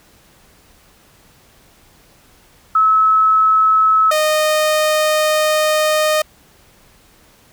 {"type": "tone pair in turn", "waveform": ["sine", "sawtooth"], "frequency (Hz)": [1295, 616.1], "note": ["E6", "D#5"], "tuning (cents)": [-31, -17], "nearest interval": "octave + minor second", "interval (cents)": 1286, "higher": "first", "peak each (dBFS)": -9, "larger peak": "neither", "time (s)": [[2.75, 4.11], [4.11, 6.22]], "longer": "second", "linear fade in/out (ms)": 5, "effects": ["pink hiss -50 dBFS RMS until 7.52 s"]}